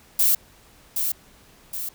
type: noise with echo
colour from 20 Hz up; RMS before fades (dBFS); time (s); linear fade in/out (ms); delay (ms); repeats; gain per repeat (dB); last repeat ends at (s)
violet; -18; 0.19-0.35; 5; 770; 2; -6; 1.89
effects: pink hiss -53 dBFS RMS until 1.94 s